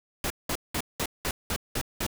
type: noise bursts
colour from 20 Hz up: pink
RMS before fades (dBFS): -29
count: 8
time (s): 0.24-2.066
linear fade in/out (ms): 2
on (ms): 62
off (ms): 190
effects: none